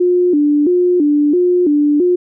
sine tone with vibrato, 324.1 Hz, E4, 29 cents flat, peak -9 dBFS, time 0-2.16 s, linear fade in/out 10 ms, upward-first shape square, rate 1.5 Hz, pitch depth 170 cents each way, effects none

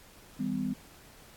sine tone cluster, 162.9 / 199.9 / 253.5 Hz, E3 / G3 / B3, -20 / +34 / +45 cents, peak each -38 / -33 / -32 dBFS, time 0.39-0.74 s, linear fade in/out 10 ms, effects pink hiss -55 dBFS RMS until 1.36 s + AAC 64 kbps

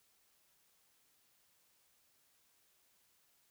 silence, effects white hiss -73 dBFS RMS until 3.5 s

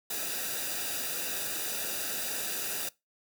white noise with comb filter, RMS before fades -34 dBFS, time 0.1-2.89 s, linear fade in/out 5 ms, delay 0.93 ms, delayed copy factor -0.7, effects noise-tail reverb RT60 0.2 s tail -21 dB re dry

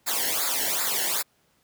white noise with flanger, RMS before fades -26 dBFS, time 0.06-1.23 s, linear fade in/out 20 ms, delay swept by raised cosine 0.33 to 0.84 ms, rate 2.6 Hz, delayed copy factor -0.9, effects pink hiss -66 dBFS RMS until 1.63 s + high-pass 80 Hz 12 dB/octave

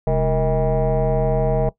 sine tone with frequency modulation, 299 Hz, D4, 31 cents sharp, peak -14 dBFS, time 0.07-1.69 s, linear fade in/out 2 ms, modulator 168 Hz, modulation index 2.5, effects noise-tail reverb RT60 0.1 s tail -18 dB re dry + tanh soft clip ceiling -12 dBFS

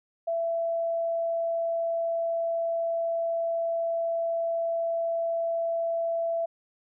sine tone, 668 Hz, E5, 23 cents sharp, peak -25 dBFS, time 0.27-6.46 s, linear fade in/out 10 ms, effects none

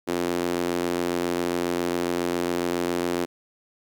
sawtooth tone with high-pass filter, 87.31 Hz, F2, in tune, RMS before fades -26 dBFS, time 0.07-3.26 s, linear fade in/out 20 ms, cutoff 320 Hz, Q 2.3, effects none

